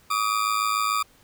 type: ring-modulated tone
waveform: 40% pulse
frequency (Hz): 1200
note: D6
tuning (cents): +37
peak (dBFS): -18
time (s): 0.1-1.03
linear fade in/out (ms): 10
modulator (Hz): 53.4
effects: pink hiss -57 dBFS RMS until 1.23 s